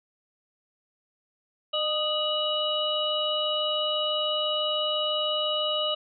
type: tone cluster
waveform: sine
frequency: 608 / 1242 / 2932 / 3826 Hz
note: D#5 / D#6 / F#7 / A#7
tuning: -40 / -3 / -16 / +44 cents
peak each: -29 / -33 / -27 / -34 dBFS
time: 1.73-5.95 s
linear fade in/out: 10 ms
effects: none